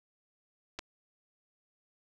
clicks, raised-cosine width 0.2 ms, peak -22 dBFS, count 2, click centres 0.789 / 0.792 s, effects none

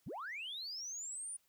sine linear sweep, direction up, 73.42 to 9600 Hz, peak -40 dBFS, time 0.06-1.37 s, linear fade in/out 10 ms, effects tanh soft clip ceiling -38 dBFS + white hiss -75 dBFS RMS until 1.48 s

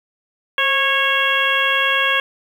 harmonic tone with a mistuned harmonic, 549 Hz, C#5, 17 cents flat, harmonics 1 / 2 / 3 / 4 / 5 / 6, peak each -26 / -22 / -19 / -23 / -21 / -22 dBFS, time 0.58-2.2 s, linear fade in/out 2 ms, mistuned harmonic 1, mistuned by -49 cents, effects 7-bit

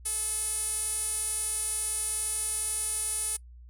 sawtooth tone with band-pass filter, 431.4 Hz, A4, 34 cents flat, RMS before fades -31 dBFS, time 0.05-3.37 s, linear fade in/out 10 ms, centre 9800 Hz, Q 9.3, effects noise-tail reverb RT60 0.1 s tail -23 dB re dry + added 60 Hz sine -46 dBFS peak until 3.69 s

